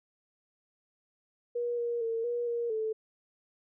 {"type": "tone with pitch steps", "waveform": "sine", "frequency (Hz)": [479.4, 473.5, 455.3, 479, 471.4, 438.4], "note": ["A#4", "A#4", "A#4", "A#4", "A#4", "A4"], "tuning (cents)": [48, 27, -41, 47, 19, -6], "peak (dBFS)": -29, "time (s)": [1.55, 2.93], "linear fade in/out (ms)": 10, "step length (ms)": 230, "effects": []}